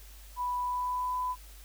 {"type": "tone with pitch glide", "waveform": "sine", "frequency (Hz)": [987.8, 1001.6], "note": ["B5", "B5"], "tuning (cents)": [0, 24], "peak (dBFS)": -29, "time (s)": [0.36, 1.36], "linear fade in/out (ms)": 50, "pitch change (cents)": 24, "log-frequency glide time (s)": [0.58, 1.17], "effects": ["added 50 Hz sine -48 dBFS peak until 1.64 s", "white hiss -55 dBFS RMS until 1.64 s"]}